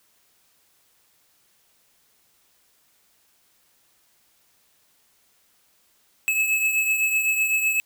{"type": "beating tone pair", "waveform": "square", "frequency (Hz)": [2590, 2597.9], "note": ["E7", "E7"], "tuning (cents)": [-31, -26], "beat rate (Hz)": 7.9, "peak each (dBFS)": [-21, -29], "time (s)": [6.28, 7.8], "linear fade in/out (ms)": 0, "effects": ["white hiss -63 dBFS RMS until 7.85 s"]}